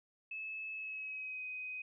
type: tone with pitch glide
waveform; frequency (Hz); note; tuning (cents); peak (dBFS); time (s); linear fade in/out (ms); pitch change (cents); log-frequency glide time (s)
sine; 2600 to 2510; E7 to D#7; -24 to +15; -40; 0.31-1.82; 5; -61; 0.73-1.44
effects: none